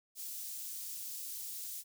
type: high-pass noise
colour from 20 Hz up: white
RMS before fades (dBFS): -43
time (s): 0.15-1.84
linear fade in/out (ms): 50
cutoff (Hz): 5600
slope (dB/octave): 12
effects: none